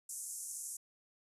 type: band-pass noise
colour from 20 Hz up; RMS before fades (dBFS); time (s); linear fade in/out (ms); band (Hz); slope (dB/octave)
white; -44; 0.09-0.77; 5; 6300 to 11000; 48
effects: resampled to 32000 Hz